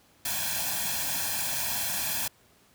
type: noise with comb filter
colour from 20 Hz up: white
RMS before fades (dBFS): -30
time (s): 0.25-2.28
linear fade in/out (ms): 5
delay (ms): 1.2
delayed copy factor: +0.8
effects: pink hiss -61 dBFS RMS until 2.74 s + high-pass 60 Hz 12 dB/octave